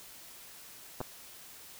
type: clicks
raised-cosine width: 1 ms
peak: -22 dBFS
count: 2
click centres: 1.005 / 1.013 s
effects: white hiss -51 dBFS RMS until 1.79 s